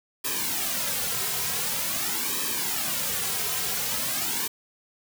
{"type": "noise with flanger", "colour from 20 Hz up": "white", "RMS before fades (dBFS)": -28, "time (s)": [0.24, 4.48], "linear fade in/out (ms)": 10, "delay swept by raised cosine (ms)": [1.4, 3.5], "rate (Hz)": 0.46, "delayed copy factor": -0.85, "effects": []}